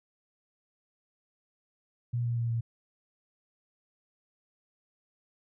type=tone with pitch steps; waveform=sine; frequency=120 / 118.55 / 117.12 / 115.71 Hz; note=B2 / A#2 / A#2 / A#2; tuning=-49 / +30 / +9 / -12 cents; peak=-27 dBFS; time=2.13-2.61 s; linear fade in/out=10 ms; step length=120 ms; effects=none